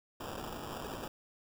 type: noise with sample-and-hold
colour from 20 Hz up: blue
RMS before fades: -42 dBFS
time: 0.2-1.08 s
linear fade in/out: 5 ms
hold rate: 2100 Hz
effects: none